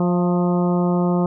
harmonic tone with a mistuned harmonic, 177.2 Hz, F3, 25 cents sharp, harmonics 1 / 2 / 3 / 4 / 5 / 6 / 7, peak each -17 / -23 / -27 / -29 / -31 / -33 / -34 dBFS, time 0-1.26 s, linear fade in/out 2 ms, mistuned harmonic 4, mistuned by -32 cents, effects none

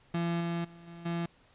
35% pulse tone with level steps, 169.8 Hz, F3, 48 cents flat, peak -27 / -29 / -48 / -43 / -29 dBFS, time 0.14-1.26 s, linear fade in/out 5 ms, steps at 0.4 / 0.64 / 0.87 / 1.05 s, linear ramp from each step 10 ms, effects pink hiss -63 dBFS RMS until 1.54 s + resampled to 8000 Hz

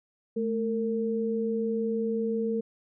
sine tone pair together, 218 / 456.5 Hz, A3 / A#4, -16 / -36 cents, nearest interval octave + minor second, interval 1280 cents, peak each -29 / -28 dBFS, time 0.36-2.61 s, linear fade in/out 10 ms, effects none

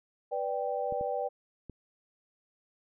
sine chord, G major, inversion first, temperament equal, 493.9 / 587.3 / 784 Hz, B4 / D5 / G5, 0 / 0 / 0 cents, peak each -34 dBFS, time 0.31-1.29 s, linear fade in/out 20 ms
clicks, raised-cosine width 3 ms, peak -30 dBFS, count 3, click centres 0.924 / 1.011 / 1.697 s
effects none

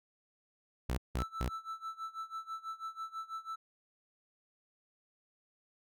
sawtooth tone bursts, 61.74 Hz, B1, in tune, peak -28 dBFS, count 3, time 0.89-1.491 s, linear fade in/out 5 ms, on 87 ms, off 170 ms
triangle tone with tremolo, 1321 Hz, E6, 3 cents sharp, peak -35 dBFS, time 1.18-3.56 s, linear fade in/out 10 ms, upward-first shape sine, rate 6.1 Hz, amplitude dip 90%
effects none

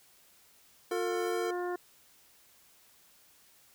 harmonic tone, 355.8 Hz, F4, 32 cents sharp, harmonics 1 / 2 / 3 / 4 / 5, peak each -33 / -39 / -43 / -45 / -47 dBFS, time 0.91-1.76 s, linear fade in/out 5 ms
square tone with vibrato, 450 Hz, A4, 39 cents sharp, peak -34 dBFS, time 0.91-1.51 s, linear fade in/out 5 ms, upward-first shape triangle, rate 2.6 Hz, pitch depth 10 cents each way
effects white hiss -62 dBFS RMS until 3.74 s

